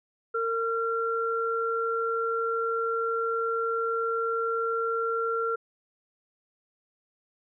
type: tone pair together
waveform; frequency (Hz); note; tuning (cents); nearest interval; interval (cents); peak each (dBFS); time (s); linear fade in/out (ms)
sine; 457.2 / 1370.1; A#4 / F6; -34 / -34; octave + perfect fifth; 1900; -28; 0.34-5.56; 10
effects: none